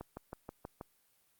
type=click train; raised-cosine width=1 ms; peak=-28 dBFS; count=6; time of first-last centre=0.01-0.811 s; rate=6.24 Hz; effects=white hiss -72 dBFS RMS until 1.39 s + Opus 32 kbps